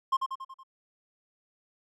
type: tone with echo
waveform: triangle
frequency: 1062 Hz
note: C6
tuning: 25 cents sharp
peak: -20 dBFS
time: 0.12-0.17 s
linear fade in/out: 10 ms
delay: 93 ms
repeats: 5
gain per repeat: -5 dB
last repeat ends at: 0.635 s
effects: none